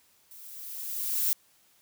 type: noise with level ramp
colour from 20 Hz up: violet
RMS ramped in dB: -49 to -25 dBFS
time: 0.31-1.33 s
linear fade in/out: 0 ms
effects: white hiss -64 dBFS RMS until 1.81 s